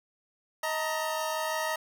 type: tone cluster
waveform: 25% pulse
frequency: 631 / 900 / 946 Hz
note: D#5 / A5 / A#5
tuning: +24 / +39 / +25 cents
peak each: -28 / -32 / -31 dBFS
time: 0.63-1.76 s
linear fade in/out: 5 ms
effects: none